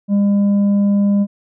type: tone with tanh clipping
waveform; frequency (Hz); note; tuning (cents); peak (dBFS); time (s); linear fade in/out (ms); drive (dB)
triangle; 201.7; G3; +50; -12; 0.08-1.27; 50; 9
effects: none